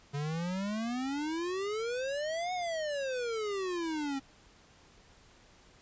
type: exponential two-way sweep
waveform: square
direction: up then down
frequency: 140 to 740 to 266.7 Hz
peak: -33 dBFS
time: 0.13-4.2 s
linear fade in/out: 20 ms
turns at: 2.53 s
effects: pink hiss -60 dBFS RMS until 5.81 s + resampled to 16000 Hz